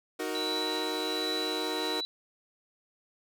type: chord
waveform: sawtooth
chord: D# minor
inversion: none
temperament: equal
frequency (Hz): 311.1 / 370 / 466.2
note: D#4 / F#4 / A#4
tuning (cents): 0 / 0 / 0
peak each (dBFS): -32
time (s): 0.19-2.01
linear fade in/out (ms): 10
type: tone with tremolo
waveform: sine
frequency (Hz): 3951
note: B7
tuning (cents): 0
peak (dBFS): -31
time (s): 0.35-2.05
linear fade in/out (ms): 0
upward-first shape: triangle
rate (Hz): 1.3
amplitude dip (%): 45
effects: none